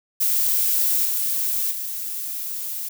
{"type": "noise with level steps", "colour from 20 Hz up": "violet", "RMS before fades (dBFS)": [-20, -23, -29], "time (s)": [0.2, 2.89], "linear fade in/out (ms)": 10, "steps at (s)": [1.05, 1.71], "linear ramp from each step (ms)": 5, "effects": []}